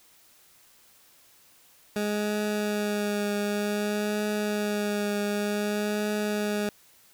20% pulse tone with vibrato, 207.7 Hz, G#3, in tune, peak -21 dBFS, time 1.96-6.69 s, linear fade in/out 2 ms, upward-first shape triangle, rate 0.54 Hz, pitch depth 21 cents each way, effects white hiss -58 dBFS RMS until 7.13 s

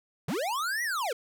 square linear two-way sweep, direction up then down, 114.2 to 1975.5 to 420.5 Hz, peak -29 dBFS, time 0.28-1.13 s, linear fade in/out 5 ms, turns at 0.83 s, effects none

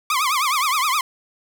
sawtooth tone with vibrato, 1133 Hz, C#6, 37 cents sharp, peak -14 dBFS, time 0.1-1.01 s, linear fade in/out 2 ms, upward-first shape triangle, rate 9.6 Hz, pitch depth 230 cents each way, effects none

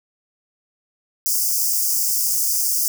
white high-pass noise, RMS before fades -20 dBFS, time 1.26-2.88 s, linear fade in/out 0 ms, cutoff 4900 Hz, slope 96 dB/octave, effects none

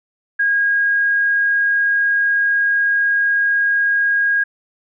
sine tone, 1634 Hz, G#6, 29 cents flat, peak -13 dBFS, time 0.39-4.44 s, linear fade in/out 10 ms, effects none

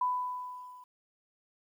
sine tone with level ramp, 997 Hz, B5, 16 cents sharp, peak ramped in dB -25 to -49 dBFS, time 0.01-0.84 s, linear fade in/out 5 ms, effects 11-bit

